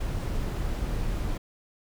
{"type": "noise", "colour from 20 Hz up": "brown", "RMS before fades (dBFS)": -29, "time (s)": [0, 1.38], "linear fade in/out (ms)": 10, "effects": []}